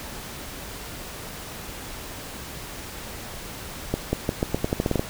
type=accelerating click train; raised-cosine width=2 ms; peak=-8 dBFS; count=12; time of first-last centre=3.94-4.995 s; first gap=190 ms; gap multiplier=0.85; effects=pink hiss -37 dBFS RMS until 5.09 s